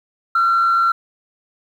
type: tone with frequency modulation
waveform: sine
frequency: 1362 Hz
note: F6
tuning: 44 cents flat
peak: -11 dBFS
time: 0.35-0.92 s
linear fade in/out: 5 ms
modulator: 93.2 Hz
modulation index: 0.41
effects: tanh soft clip ceiling -10 dBFS + 8-bit